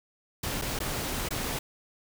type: noise with dropouts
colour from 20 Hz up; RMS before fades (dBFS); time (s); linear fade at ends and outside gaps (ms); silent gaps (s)
pink; -32; 0.43-1.59; 5; 0.615-0.62 / 0.79-0.801 / 1.288-1.306
effects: none